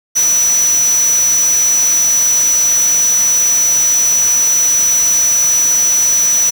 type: tone in noise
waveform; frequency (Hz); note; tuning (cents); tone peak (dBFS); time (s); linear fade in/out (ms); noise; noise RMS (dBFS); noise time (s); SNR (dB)
sine; 5920; F#8; 0; -9; 0.15-6.51; 20; white; -22; 0.15-6.51; +10
effects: none